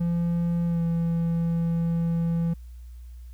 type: tone with pitch glide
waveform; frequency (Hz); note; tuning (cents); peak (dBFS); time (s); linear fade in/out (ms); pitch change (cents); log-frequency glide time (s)
triangle; 170.8 to 167.58; F3 to E3; -38 to +29; -20; 0-2.54; 10; -33; 0.66-0.82
effects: added 60 Hz sine -39 dBFS peak until 3.33 s + white hiss -65 dBFS RMS until 3.33 s